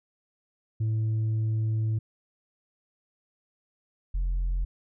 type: tone pair in turn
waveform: sine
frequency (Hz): 110 / 43.65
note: A2 / F1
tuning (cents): 0 / 0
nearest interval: octave + major third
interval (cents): 1600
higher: first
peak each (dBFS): -21 / -22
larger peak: first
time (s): 0.8-1.99 / 4.14-4.65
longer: first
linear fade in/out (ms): 10
effects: tanh soft clip ceiling -23 dBFS